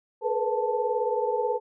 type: tone cluster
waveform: sine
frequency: 425.8 / 481.4 / 499.9 / 881 Hz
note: G#4 / B4 / B4 / A5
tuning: +43 / -44 / +21 / +2 cents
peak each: -29 dBFS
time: 0.21-1.6 s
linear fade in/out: 50 ms
effects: none